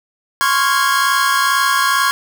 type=chord; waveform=45% pulse; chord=Db major seventh; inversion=third; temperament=equal with one note detuned; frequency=1046.5 / 1108.7 / 1396.9 / 1646.9 Hz; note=C6 / Db6 / F6 / Ab6; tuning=0 / 0 / 0 / -15 cents; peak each=-19 / -17 / -21 / -18 dBFS; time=0.41-2.11 s; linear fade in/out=0 ms; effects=none